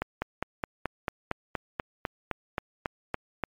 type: slowing click train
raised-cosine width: 0.5 ms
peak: -13 dBFS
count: 15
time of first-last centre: 0.02-3.437 s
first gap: 200 ms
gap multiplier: 1.03
effects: MP3 96 kbps